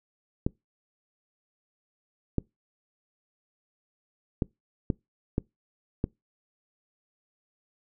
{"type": "clicks", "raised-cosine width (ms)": 3, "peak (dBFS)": -12, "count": 6, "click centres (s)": [0.465, 2.383, 4.422, 4.902, 5.381, 6.041], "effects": ["noise-tail reverb RT60 0.2 s tail -25 dB re dry"]}